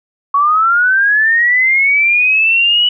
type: linear sweep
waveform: sine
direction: up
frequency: 1108.7 to 2960 Hz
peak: -8 dBFS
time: 0.34-2.89 s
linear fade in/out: 5 ms
effects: none